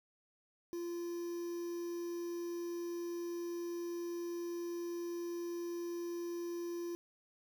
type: tone with quantisation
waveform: triangle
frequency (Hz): 345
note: F4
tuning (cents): -21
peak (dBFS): -36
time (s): 0.73-6.95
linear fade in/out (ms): 0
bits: 9
effects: none